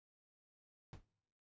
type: noise with exponential decay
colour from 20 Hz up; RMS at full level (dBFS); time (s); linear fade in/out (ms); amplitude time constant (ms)
brown; -43; 0.93-1.05; 1; 26
effects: noise-tail reverb RT60 0.9 s tail -24 dB re dry + resampled to 16000 Hz